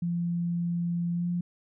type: tone with pitch glide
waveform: sine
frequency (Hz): 172.1 to 175.11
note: F3 to F3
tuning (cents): -25 to +5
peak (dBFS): -26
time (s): 0.02-1.41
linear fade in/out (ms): 5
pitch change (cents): +30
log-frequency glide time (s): 1.13-1.29
effects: none